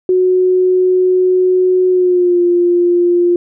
sine tone with pitch glide, 367.9 to 350.3 Hz, F#4 to F4, -10 to +5 cents, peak -8 dBFS, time 0.09-3.36 s, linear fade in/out 2 ms, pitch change -85 cents, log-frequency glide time 1.89-2.41 s, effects none

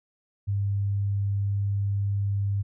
sine tone, 100.1 Hz, G2, 37 cents sharp, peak -23 dBFS, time 0.47-2.63 s, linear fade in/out 20 ms, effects none

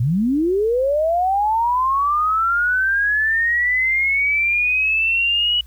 sine linear sweep, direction up, 107.9 to 2947 Hz, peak -15 dBFS, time 0-5.61 s, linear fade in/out 5 ms, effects added 60 Hz sine -39 dBFS peak until 5.66 s + white hiss -56 dBFS RMS until 5.66 s

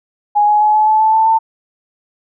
sine tone with pitch steps, 830.6 / 839.3 / 848.1 / 856.9 / 865.9 / 874.9 / 884.1 / 893.3 Hz, G#5 / G#5 / G#5 / A5 / A5 / A5 / A5 / A5, 0 / +18 / +36 / -46 / -28 / -10 / +8 / +26 cents, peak -8 dBFS, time 0.35-1.39 s, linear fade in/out 20 ms, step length 130 ms, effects none

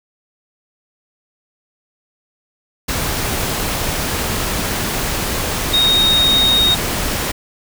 sine tone in noise, 3729 Hz, A#7, in tune, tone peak -11 dBFS, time 5.73-6.75 s, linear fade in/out 10 ms, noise pink, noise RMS -20 dBFS, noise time 2.88-7.32 s, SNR +6 dB, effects none

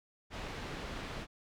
pink low-pass noise, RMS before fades -42 dBFS, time 0.3-1.27 s, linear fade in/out 50 ms, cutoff 3800 Hz, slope 12 dB/octave, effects none

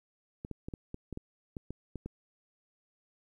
clicks, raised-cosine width 3 ms, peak -26 dBFS, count 11, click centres 0.449 / 0.513 / 0.685 / 0.738 / 0.944 / 1.127 / 1.174 / 1.568 / 1.706 / 1.957 / 2.06 s, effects 11-bit

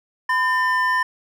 triangle tone pair together, 1010 / 1799.6 Hz, B5 / A6, +39 / +39 cents, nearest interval minor seventh, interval 1000 cents, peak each -18 dBFS, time 0.29-1.03 s, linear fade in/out 5 ms, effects none

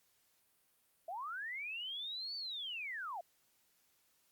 sine linear two-way sweep, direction up then down, 635 to 4574 to 635 Hz, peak -40 dBFS, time 1.08-3.21 s, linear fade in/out 5 ms, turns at 2.36 s, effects white hiss -74 dBFS RMS until 4.31 s + Opus 48 kbps

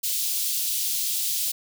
white high-pass noise, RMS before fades -26 dBFS, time 0.03-1.52 s, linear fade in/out 10 ms, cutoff 3200 Hz, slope 24 dB/octave, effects none

